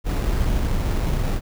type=noise with sample-and-hold; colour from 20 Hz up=brown; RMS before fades=-21 dBFS; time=0.04-1.41 s; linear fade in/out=50 ms; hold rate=3150 Hz; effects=none